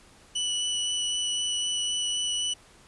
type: tone with vibrato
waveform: sawtooth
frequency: 2960 Hz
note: F#7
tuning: in tune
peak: -23 dBFS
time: 0.35-2.54 s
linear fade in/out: 10 ms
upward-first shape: sine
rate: 3.9 Hz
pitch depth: 8 cents each way
effects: pink hiss -55 dBFS RMS until 2.87 s + resampled to 24000 Hz